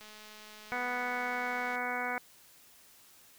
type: click train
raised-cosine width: 0.2 ms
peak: -34 dBFS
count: 373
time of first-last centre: 0.01-1.756 s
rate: 213 Hz
type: harmonic tone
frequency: 246.9 Hz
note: B3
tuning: in tune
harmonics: 1 / 2 / 3 / 4 / 5 / 6 / 7 / 8 / 9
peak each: -44 / -42 / -38 / -41 / -43 / -38 / -44 / -44 / -39 dBFS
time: 0.72-2.18 s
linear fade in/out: 0 ms
effects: white hiss -59 dBFS RMS until 3.38 s